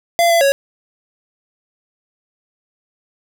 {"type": "tone with pitch steps", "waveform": "square", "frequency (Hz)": [684, 675, 554], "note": ["F5", "E5", "C#5"], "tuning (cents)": [-36, 41, -1], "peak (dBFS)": -11, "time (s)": [0.19, 0.52], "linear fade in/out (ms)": 0, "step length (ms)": 110, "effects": []}